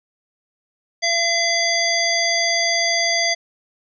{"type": "harmonic tone with a mistuned harmonic", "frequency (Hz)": 679, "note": "F5", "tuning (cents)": -49, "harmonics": [1, 3, 5, 7, 9], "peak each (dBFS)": [-23, -21, -27, -21, -26], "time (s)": [1.02, 3.35], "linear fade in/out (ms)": 20, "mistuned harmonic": 9, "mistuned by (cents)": 38, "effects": []}